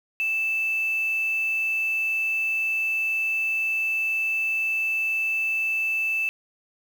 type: tone with quantisation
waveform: sine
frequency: 2639 Hz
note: E7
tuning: 1 cent sharp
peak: -22 dBFS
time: 0.2-6.29 s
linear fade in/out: 0 ms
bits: 7
effects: none